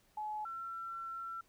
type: tone pair in turn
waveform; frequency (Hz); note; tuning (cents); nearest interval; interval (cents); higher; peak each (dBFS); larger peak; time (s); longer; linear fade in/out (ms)
sine; 851 / 1350.9; G#5 / E6; +42 / +42; minor sixth; 800; second; -37 / -40; first; 0.17-0.45 / 0.45-1.41; second; 5
effects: pink hiss -70 dBFS RMS until 1.48 s